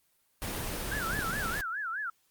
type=noise; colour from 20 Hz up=pink; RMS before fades=-35 dBFS; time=0.42-1.61 s; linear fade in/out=0 ms
type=tone with vibrato; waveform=sine; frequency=1505 Hz; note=F#6; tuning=29 cents sharp; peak=-32 dBFS; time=0.91-2.1 s; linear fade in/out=5 ms; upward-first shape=sine; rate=4.8 Hz; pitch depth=240 cents each way
type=clicks; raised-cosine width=3 ms; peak=-25 dBFS; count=3; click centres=1.133 / 1.191 / 1.459 s
effects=white hiss -71 dBFS RMS until 2.3 s + Opus 24 kbps